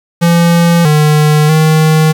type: tone with pitch steps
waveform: square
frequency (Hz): 170.3 / 151.4 / 156.8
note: F3 / D#3 / D#3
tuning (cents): -43 / -47 / +14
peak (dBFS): -6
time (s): 0.21-2.13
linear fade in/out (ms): 20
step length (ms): 640
effects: 7-bit